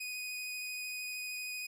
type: tone with vibrato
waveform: sawtooth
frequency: 2489 Hz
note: D#7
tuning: in tune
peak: -35 dBFS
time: 0-1.67 s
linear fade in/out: 10 ms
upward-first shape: triangle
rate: 13 Hz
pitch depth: 12 cents each way
effects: none